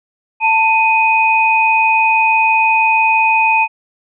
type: tone pair together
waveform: sine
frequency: 890.8 / 2497 Hz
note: A5 / D#7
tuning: +21 / +6 cents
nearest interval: octave + tritone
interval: 1785 cents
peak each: -12 dBFS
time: 0.4-3.68 s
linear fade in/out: 50 ms
effects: none